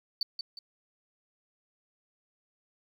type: tone with echo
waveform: sine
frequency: 4544 Hz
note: C#8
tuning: 42 cents sharp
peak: -25 dBFS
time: 0.21-0.23 s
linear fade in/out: 2 ms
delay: 180 ms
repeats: 2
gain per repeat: -8 dB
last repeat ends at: 0.59 s
effects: tanh soft clip ceiling -23 dBFS + 11-bit